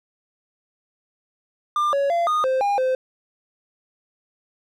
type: tone with pitch steps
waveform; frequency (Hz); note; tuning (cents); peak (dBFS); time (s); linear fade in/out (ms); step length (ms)
triangle; 1196 / 559 / 685 / 1230 / 522 / 809 / 517; D6 / C#5 / F5 / D#6 / C5 / G#5 / C5; +31 / +14 / -34 / -20 / -4 / -46 / -21; -16; 1.76-2.95; 2; 170
effects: none